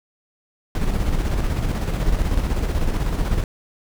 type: noise with tremolo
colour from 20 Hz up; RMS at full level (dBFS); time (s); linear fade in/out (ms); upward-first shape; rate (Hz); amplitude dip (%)
brown; -19; 0.75-3.44; 2; square; 16; 40
effects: none